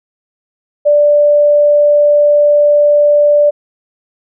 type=tone; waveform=sine; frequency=587.3 Hz; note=D5; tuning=in tune; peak=-5 dBFS; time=0.85-3.51 s; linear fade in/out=20 ms; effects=none